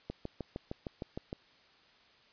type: click train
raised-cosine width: 2 ms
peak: -24 dBFS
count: 9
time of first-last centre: 0.1-1.329 s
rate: 6.51 Hz
effects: white hiss -63 dBFS RMS until 2.32 s + resampled to 11025 Hz